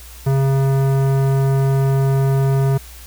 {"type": "tone with tanh clipping", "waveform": "sine", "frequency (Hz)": 135.7, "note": "C#3", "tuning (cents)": -36, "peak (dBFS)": -15, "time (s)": [0.26, 2.78], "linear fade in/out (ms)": 10, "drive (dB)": 17, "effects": ["added 60 Hz sine -37 dBFS peak until 3.06 s", "white hiss -41 dBFS RMS until 3.06 s"]}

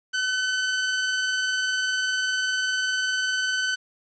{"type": "tone with tremolo", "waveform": "sawtooth", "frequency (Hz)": 1515, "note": "F#6", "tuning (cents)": 40, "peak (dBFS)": -18, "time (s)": [0.13, 3.76], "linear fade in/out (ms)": 20, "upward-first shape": "sine", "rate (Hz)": 20, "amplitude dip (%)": 25, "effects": ["resampled to 16000 Hz", "9-bit"]}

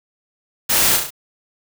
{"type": "noise with echo", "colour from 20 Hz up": "white", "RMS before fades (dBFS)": -17, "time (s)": [0.69, 0.97], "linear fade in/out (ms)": 10, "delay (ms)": 34, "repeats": 4, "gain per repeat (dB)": -4, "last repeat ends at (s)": 1.106, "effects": []}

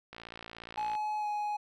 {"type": "click train", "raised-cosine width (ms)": 0.3, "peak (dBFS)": -28, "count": 48, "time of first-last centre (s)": [0.13, 0.952], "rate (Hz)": 57.2}
{"type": "tone with pitch glide", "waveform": "triangle", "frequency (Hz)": [849, 835.9], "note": ["G#5", "G#5"], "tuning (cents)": [38, 11], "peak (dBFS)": -29, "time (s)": [0.77, 1.57], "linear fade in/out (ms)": 10, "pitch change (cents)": -27, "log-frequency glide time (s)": [1.18, 1.27]}
{"effects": []}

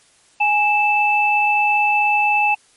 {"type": "tone pair together", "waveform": "sine", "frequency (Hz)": [830.6, 2637], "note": ["G#5", "E7"], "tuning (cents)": [0, 0], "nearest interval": "octave + minor sixth", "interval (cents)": 2000, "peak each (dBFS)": -16, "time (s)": [0.4, 2.55], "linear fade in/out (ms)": 10, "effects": ["white hiss -54 dBFS RMS until 2.76 s", "MP3 48 kbps"]}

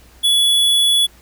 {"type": "tone", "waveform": "square", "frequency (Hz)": 3408, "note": "G#7", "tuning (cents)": 44, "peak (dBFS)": -12, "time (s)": [0.23, 1.07], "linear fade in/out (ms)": 20, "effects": ["added 60 Hz sine -47 dBFS peak until 1.21 s", "pink hiss -49 dBFS RMS until 1.21 s"]}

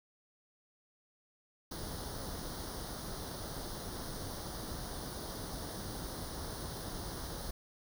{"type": "noise with comb filter", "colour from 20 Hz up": "pink", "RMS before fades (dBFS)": -42, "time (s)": [1.71, 7.51], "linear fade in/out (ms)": 5, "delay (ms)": 0.2, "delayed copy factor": 0.8, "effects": []}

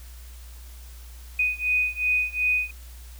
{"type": "beating tone pair", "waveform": "sine", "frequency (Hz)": [2489, 2491.7], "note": ["D#7", "D#7"], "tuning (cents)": [0, 2], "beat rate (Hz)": 2.7, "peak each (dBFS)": [-24, -25], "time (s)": [1.39, 2.71], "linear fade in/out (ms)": 5, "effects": ["added 60 Hz sine -40 dBFS peak until 3.19 s", "white hiss -51 dBFS RMS until 3.19 s"]}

